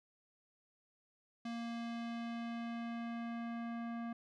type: tone with low-pass filter sweep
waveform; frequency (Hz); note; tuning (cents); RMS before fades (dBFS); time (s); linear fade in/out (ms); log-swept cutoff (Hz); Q
square; 233.1; A#3; 0; -42; 1.45-4.13; 5; 4600 to 1600; 1
effects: none